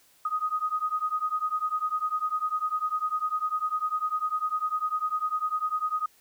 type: beating tone pair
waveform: sine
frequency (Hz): 1244.5 / 1254.5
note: D#6 / D#6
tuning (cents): 0 / +14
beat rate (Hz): 10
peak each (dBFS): -29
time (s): 0.25-6.06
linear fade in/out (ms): 5
effects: white hiss -61 dBFS RMS until 6.2 s